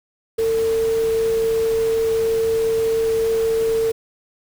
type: tone in noise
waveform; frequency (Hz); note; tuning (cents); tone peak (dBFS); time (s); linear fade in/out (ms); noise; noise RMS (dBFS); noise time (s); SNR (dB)
sine; 450.5; A4; +41; -16; 0.38-3.92; 10; pink; -34; 0.38-3.92; +15
effects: none